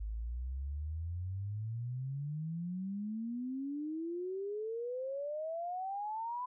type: exponential sweep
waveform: sine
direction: up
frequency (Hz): 51.3 to 1009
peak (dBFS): -36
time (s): 0-6.46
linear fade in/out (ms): 10
effects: none